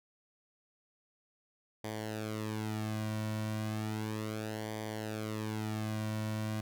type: tone with flanger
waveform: sawtooth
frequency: 108.3 Hz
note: A2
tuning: 27 cents flat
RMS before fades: -37 dBFS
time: 1.84-6.61 s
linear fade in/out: 5 ms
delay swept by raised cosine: 0.74 to 2.44 ms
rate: 0.34 Hz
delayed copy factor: -0.75
effects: none